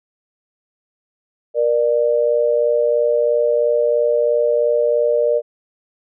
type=tone pair together; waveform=sine; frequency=473 / 596 Hz; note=A#4 / D5; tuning=+25 / +25 cents; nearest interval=major third; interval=400 cents; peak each=-16 dBFS; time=1.54-5.42 s; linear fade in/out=50 ms; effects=none